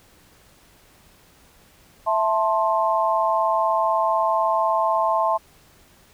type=chord; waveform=sine; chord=A minor; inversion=second; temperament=just; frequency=660 / 880 / 1056 Hz; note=E5 / A5 / C6; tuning=+2 / 0 / +16 cents; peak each=-22 dBFS; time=2.06-5.38 s; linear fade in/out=20 ms; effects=pink hiss -54 dBFS RMS until 6.13 s